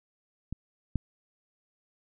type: clicks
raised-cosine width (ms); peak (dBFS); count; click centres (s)
5; -22 / -15; 2; 0.526 / 0.957
effects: none